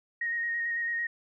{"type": "tone with vibrato", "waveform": "sine", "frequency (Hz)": 1869, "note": "A#6", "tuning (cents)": 4, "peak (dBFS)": -28, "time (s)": [0.21, 1.07], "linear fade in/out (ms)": 5, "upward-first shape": "square", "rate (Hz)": 9, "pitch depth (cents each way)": 14, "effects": []}